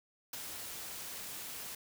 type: noise with ADSR envelope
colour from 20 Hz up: white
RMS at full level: -40 dBFS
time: 0.33-1.75 s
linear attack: 4 ms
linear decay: 26 ms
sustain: -4 dB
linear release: 4 ms
effects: none